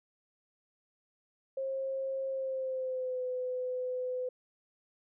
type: tone with pitch glide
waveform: sine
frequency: 535 to 505 Hz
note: C5 to B4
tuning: +38 to +39 cents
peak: -32 dBFS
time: 1.57-4.29 s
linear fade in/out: 5 ms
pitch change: -99 cents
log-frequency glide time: 2.29-3.23 s
effects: none